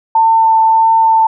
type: tone with vibrato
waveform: sine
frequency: 895 Hz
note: A5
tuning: 29 cents sharp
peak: -6 dBFS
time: 0.15-1.27 s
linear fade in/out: 5 ms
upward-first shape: triangle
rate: 1.6 Hz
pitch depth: 11 cents each way
effects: none